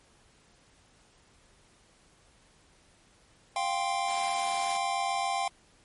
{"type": "chord", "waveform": "square", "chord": "F suspended second", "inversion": "none", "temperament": "just", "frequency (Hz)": [698.5, 785.8, 1047.7], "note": ["F5", "G5", "C6"], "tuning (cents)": [0, 4, 2], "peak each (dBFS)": [-34, -31, -35], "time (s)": [3.56, 5.48], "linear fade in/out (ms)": 2}
{"type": "high-pass noise", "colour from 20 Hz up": "white", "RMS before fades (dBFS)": -40, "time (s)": [4.08, 4.77], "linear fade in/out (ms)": 2, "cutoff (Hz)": 170, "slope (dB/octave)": 48}
{"effects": ["pink hiss -62 dBFS RMS until 5.84 s", "MP3 48 kbps"]}